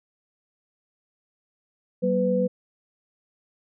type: tone cluster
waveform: sine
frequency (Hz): 188.6 / 235.9 / 501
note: F#3 / A#3 / B4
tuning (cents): +33 / +21 / +25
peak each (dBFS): -24 / -29 / -22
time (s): 2.02-2.48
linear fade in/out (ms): 20
effects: none